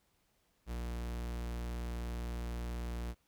45% pulse tone, 59 Hz, A#1, 22 cents sharp, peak -37 dBFS, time 0.66-3.15 s, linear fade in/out 50 ms, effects pink hiss -75 dBFS RMS until 3.27 s

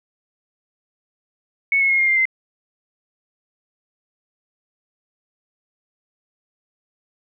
sine tone with pitch steps, 2209 / 2181 / 2154 / 2126 / 2100 / 2073 Hz, C#7 / C#7 / C7 / C7 / C7 / C7, -7 / -29 / +50 / +27 / +6 / -17 cents, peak -14 dBFS, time 1.72-2.254 s, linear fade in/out 2 ms, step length 89 ms, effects none

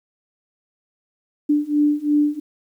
sine beating tone pair, 293.7 / 296.6 Hz, D4 / D4, 0 / +17 cents, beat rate 2.9 Hz, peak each -19 / -18 dBFS, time 1.49-2.4 s, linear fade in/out 10 ms, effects 9-bit

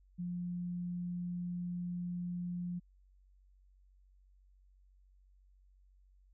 sine tone, 176.4 Hz, F3, 18 cents sharp, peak -36 dBFS, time 0.18-2.8 s, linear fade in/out 20 ms, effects added 47 Hz sine -62 dBFS peak until 6.33 s

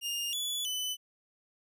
sawtooth tone with pitch steps, 2822 / 3428 / 3007 Hz, F7 / A7 / F#7, +17 / -46 / +27 cents, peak -29 dBFS, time 0.01-0.97 s, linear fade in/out 50 ms, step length 320 ms, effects none

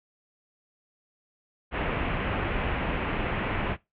pink low-pass noise, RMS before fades -29 dBFS, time 1.71-3.77 s, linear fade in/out 50 ms, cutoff 2900 Hz, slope 48 dB/octave, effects noise-tail reverb RT60 0.2 s tail -20 dB re dry

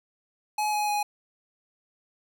square tone with pitch steps, 846 / 838.2 / 830.5 Hz, G#5 / G#5 / G#5, +32 / +16 / 0 cents, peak -25 dBFS, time 0.58-1.03 s, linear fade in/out 5 ms, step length 150 ms, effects none

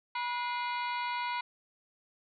harmonic tone with a mistuned harmonic, 486.2 Hz, B4, 27 cents flat, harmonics 2 / 3 / 4 / 5 / 6 / 7 / 8 / 9, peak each -33 / -42 / -40 / -44 / -48 / -51 / -48 / -48 dBFS, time 0.15-1.41 s, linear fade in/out 5 ms, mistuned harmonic 4, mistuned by +120 cents, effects none

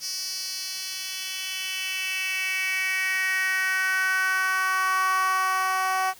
10% pulse tone with high-pass filter sweep, 376.8 Hz, F#4, 32 cents sharp, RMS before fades -26 dBFS, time 0-6.14 s, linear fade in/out 50 ms, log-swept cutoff 5000 to 830 Hz, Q 3.8, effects white hiss -50 dBFS RMS until 6.19 s

